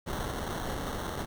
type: noise with sample-and-hold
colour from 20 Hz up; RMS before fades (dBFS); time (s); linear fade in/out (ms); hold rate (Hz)
pink; -35; 0.06-1.26; 20; 2450
effects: none